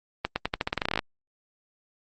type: accelerating click train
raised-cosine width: 0.3 ms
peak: -9 dBFS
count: 16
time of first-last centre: 0.25-0.991 s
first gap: 110 ms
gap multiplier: 0.87
effects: Opus 32 kbps